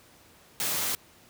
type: noise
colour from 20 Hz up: white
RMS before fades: -29 dBFS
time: 0.6-0.95 s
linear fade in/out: 0 ms
effects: pink hiss -56 dBFS RMS until 1.29 s + high-pass 80 Hz 12 dB/octave

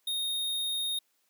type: tone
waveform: square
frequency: 3708 Hz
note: A#7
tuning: 10 cents flat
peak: -30 dBFS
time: 0.07-0.99 s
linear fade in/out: 5 ms
effects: white hiss -73 dBFS RMS until 1.29 s + high-pass 200 Hz 12 dB/octave

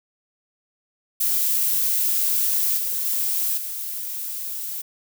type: noise with level steps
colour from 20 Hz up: violet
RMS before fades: -21 / -25 / -23 / -30 dBFS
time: 1.2-4.82 s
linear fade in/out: 10 ms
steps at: 2.77 / 3.05 / 3.57 s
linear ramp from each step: 10 ms
effects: none

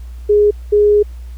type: tone bursts at uneven times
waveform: sine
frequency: 415.3 Hz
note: G#4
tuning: in tune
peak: -7 dBFS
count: 2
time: 0.29-0.51 / 0.72-1.03 s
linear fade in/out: 10 ms
effects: added 60 Hz sine -27 dBFS peak until 1.37 s + pink hiss -51 dBFS RMS until 1.37 s

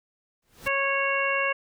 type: noise with exponential growth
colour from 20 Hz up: pink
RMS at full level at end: -37 dBFS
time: 0.42-0.68 s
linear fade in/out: 5 ms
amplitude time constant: 55 ms
type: harmonic tone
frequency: 551 Hz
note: C#5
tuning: 11 cents flat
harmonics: 1 / 2 / 3 / 4 / 5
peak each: -29 / -29 / -29 / -29 / -29 dBFS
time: 0.66-1.53 s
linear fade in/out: 10 ms
effects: none

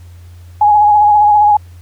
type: tone with vibrato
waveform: sine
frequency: 835 Hz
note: G#5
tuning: 9 cents sharp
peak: -5 dBFS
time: 0.61-1.57 s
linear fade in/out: 5 ms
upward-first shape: triangle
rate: 15 Hz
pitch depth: 36 cents each way
effects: added 87 Hz sine -33 dBFS peak until 1.81 s + pink hiss -50 dBFS RMS until 1.81 s

